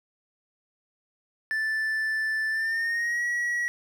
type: tone with pitch glide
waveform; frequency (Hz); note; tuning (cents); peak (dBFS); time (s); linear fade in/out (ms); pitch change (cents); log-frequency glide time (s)
triangle; 1760 to 1919.3; A6 to B6; 0 to -50; -23; 1.51-3.68; 0; +150; 2.5-3.24
effects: none